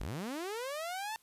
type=linear sweep; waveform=sawtooth; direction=up; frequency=30.16 to 901 Hz; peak=-33 dBFS; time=0-1.16 s; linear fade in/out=0 ms; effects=white hiss -67 dBFS RMS until 1.22 s + resampled to 32000 Hz